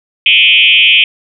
sine tone with frequency modulation, 2800 Hz, F7, 4 cents sharp, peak -4 dBFS, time 0.26-1.04 s, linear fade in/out 2 ms, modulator 174 Hz, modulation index 2.8, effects none

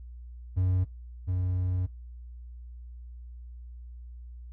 triangle tone pair in turn, 92.2 / 91.4 Hz, F#2 / F#2, -6 / -21 cents, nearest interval unison, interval 15 cents, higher first, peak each -21 / -24 dBFS, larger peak first, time 0.56-0.85 / 1.27-1.87 s, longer second, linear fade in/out 20 ms, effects noise-tail reverb RT60 0.2 s tail -17 dB re dry + added 60 Hz sine -41 dBFS peak until 4.52 s

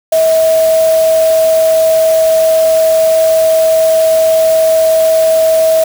sine tone in noise, 644 Hz, E5, 41 cents flat, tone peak -6 dBFS, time 0.12-5.84 s, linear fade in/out 5 ms, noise white, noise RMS -23 dBFS, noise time 0.12-5.84 s, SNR +14 dB, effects none

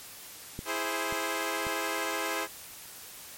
clicks, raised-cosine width 3 ms, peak -23 / -27 / -26 dBFS, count 3, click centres 0.591 / 1.125 / 1.668 s
10% pulse chord, E augmented, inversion none, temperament equal, 329.6 / 415.3 / 523.3 Hz, E4 / G#4 / B#4, 0 / 0 / 0 cents, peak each -26 dBFS, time 0.65-2.48 s, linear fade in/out 50 ms
effects white hiss -46 dBFS RMS until 3.37 s + MP3 64 kbps

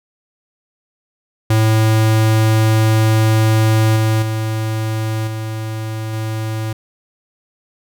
square tone with level steps, 110 Hz, A2, in tune, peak -11 / -13 / -18 / -22 / -20 dBFS, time 1.5-6.73 s, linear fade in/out 5 ms, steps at 3.96 / 4.22 / 5.27 / 6.13 s, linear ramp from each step 5 ms, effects none

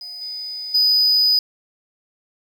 sine tone with level steps, 4978 Hz, D#8, in tune, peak -31 / -27 / -10 dBFS, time 0.01-1.39 s, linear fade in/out 2 ms, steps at 0.21 / 0.74 s, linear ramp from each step 10 ms, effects tanh soft clip ceiling -12 dBFS + 8-bit

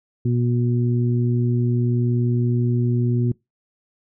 harmonic tone, 120.8 Hz, B2, 38 cents flat, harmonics 1 / 2 / 3, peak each -18 / -24 / -28 dBFS, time 0.25-3.32 s, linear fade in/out 5 ms, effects noise-tail reverb RT60 0.2 s tail -24 dB re dry

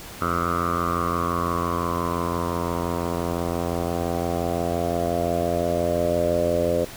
10% pulse tone with low-pass filter sweep, 85.8 Hz, F2, 30 cents flat, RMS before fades -24 dBFS, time 0.21-6.85 s, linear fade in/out 10 ms, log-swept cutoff 1300 to 560 Hz, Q 7.9, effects pink hiss -39 dBFS RMS until 6.96 s

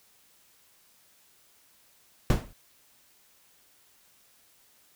brown noise with exponential decay, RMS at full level -17 dBFS, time 2.3-2.53 s, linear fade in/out 1 ms, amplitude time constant 48 ms, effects white hiss -62 dBFS RMS until 4.95 s

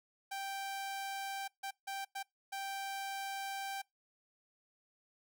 sawtooth tone bursts at uneven times, 784 Hz, G5, in tune, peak -35 dBFS, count 5, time 0.31-1.48 / 1.63-1.71 / 1.87-2.05 / 2.15-2.23 / 2.52-3.82 s, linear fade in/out 10 ms, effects noise-tail reverb RT60 0.2 s tail -25 dB re dry

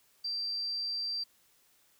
sine tone, 4699 Hz, D8, in tune, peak -32 dBFS, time 0.24-1.24 s, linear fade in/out 10 ms, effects white hiss -67 dBFS RMS until 1.99 s

